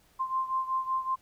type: beating tone pair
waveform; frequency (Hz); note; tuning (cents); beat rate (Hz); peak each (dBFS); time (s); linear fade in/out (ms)
sine; 1046.5 / 1051.8; C6 / C6; 0 / +9; 5.3; -29 / -33; 0.19-1.16; 20
effects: pink hiss -64 dBFS RMS until 1.21 s